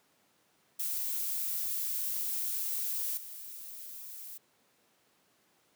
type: noise with level steps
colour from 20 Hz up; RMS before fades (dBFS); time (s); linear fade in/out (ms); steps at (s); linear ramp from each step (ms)
violet; -34 / -45; 0.79-4.38; 10; 3.17; 5
effects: pink hiss -69 dBFS RMS until 5.75 s + high-pass 200 Hz 12 dB/octave